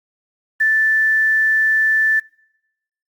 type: tone with quantisation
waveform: sine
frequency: 1760 Hz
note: A6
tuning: in tune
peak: -12 dBFS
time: 0.6-2.2 s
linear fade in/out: 10 ms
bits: 7
effects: noise-tail reverb RT60 0.9 s tail -26 dB re dry + Opus 48 kbps